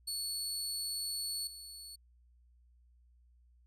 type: tone with level steps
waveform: 25% pulse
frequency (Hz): 4418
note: C#8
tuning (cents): -7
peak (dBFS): -31 / -42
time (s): 0.07-1.96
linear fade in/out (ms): 10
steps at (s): 1.47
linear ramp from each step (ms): 2
effects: added 60 Hz sine -62 dBFS peak until 3.66 s